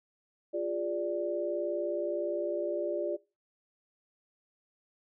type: chord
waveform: sine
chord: D diminished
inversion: first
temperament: equal with one note detuned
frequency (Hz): 349.2 / 408.9 / 587.3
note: F4 / Ab4 / D5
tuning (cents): 0 / -27 / 0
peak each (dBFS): -34 / -38 / -32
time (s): 0.53-3.17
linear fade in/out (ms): 20
effects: noise-tail reverb RT60 0.3 s tail -22 dB re dry